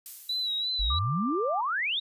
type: noise with exponential decay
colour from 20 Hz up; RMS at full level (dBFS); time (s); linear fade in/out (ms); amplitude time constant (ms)
violet; -37; 0.06-1.08; 0; 220
type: tone with vibrato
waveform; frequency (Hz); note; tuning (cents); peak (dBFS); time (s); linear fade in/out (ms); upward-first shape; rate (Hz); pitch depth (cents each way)
sine; 3922; B7; -13; -27; 0.29-0.99; 5; sine; 2.9; 55
type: exponential sweep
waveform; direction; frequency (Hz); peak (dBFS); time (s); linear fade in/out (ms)
sine; up; 42.72 to 3882; -26; 0.79-2; 10
type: tone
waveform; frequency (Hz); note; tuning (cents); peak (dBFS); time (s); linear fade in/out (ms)
sine; 1184; D6; +14; -30; 0.9-1.61; 5
effects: resampled to 32000 Hz